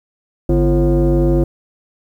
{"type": "tone with frequency modulation", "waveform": "sine", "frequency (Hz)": 144.5, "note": "D3", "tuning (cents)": -28, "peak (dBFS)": -9, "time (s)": [0.49, 1.44], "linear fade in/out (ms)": 5, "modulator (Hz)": 197, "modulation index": 1.6, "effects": ["tanh soft clip ceiling -7 dBFS", "8-bit"]}